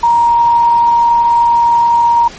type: tone with frequency modulation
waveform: sine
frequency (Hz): 940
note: A#5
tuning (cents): +14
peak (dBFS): -6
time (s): 0.03-2.28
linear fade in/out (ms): 5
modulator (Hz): 38.3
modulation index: 0.21
effects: pink hiss -32 dBFS RMS until 2.38 s + MP3 32 kbps